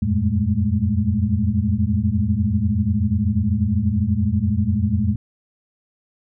sine tone cluster, 85.2 / 93.5 / 113.2 / 203.5 / 215.7 Hz, F2 / F#2 / A2 / G#3 / A3, -42 / +19 / +50 / -35 / -34 cents, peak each -23 dBFS, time 0.02-5.16 s, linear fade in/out 5 ms, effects none

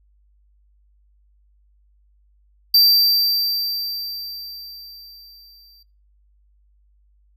square tone with exponential decay, 4685 Hz, D8, 5 cents flat, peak -10 dBFS, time 2.74-5.83 s, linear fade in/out 5 ms, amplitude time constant 670 ms, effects noise-tail reverb RT60 0.3 s tail -22 dB re dry + added 50 Hz sine -55 dBFS peak until 7.36 s

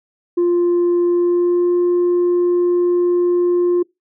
sine tone with pitch glide, 349.2 to 352.6 Hz, F4 to F4, 0 to +17 cents, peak -10 dBFS, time 0.37-3.83 s, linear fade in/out 10 ms, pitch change +17 cents, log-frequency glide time 1.05-1.75 s, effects noise-tail reverb RT60 0.2 s tail -26 dB re dry + tanh soft clip ceiling -11 dBFS

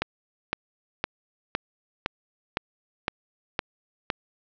click train, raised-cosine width 0.3 ms, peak -8 dBFS, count 9, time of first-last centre 0.02-4.102 s, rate 1.96 Hz, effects low-pass 5000 Hz 12 dB/octave

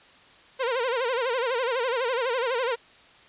sawtooth tone with vibrato, 493.9 Hz, B4, in tune, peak -20 dBFS, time 0.59-2.76 s, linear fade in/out 20 ms, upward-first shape sine, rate 12 Hz, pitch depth 140 cents each way, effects white hiss -53 dBFS RMS until 3.28 s + resampled to 8000 Hz

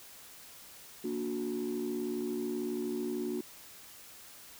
sine chord, Bb augmented, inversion none, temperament just, 233.1 / 291.4 / 364.2 Hz, Bb3 / D4 / F#4, 0 / -13 / -27 cents, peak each -36 / -37 / -34 dBFS, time 1.04-3.41 s, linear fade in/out 5 ms, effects tanh soft clip ceiling -27 dBFS + white hiss -52 dBFS RMS until 4.59 s

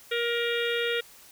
harmonic tone with a mistuned harmonic, 471.8 Hz, A#4, 21 cents sharp, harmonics 1 / 3 / 4 / 5 / 6 / 7 / 8, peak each -28 / -33 / -34 / -35 / -36 / -36 / -37 dBFS, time 0.11-1.01 s, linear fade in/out 10 ms, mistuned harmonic 8, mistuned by -36 cents, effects white hiss -52 dBFS RMS until 1.31 s

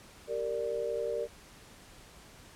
sine chord, G minor, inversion none, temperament equal with one note detuned, 392 / 463.2 / 587.3 Hz, G4 / Bb4 / D5, 0 / -11 / 0 cents, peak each -39 / -33 / -35 dBFS, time 0.27-1.28 s, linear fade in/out 50 ms, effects pink hiss -54 dBFS RMS until 2.55 s + low-pass 11000 Hz 12 dB/octave

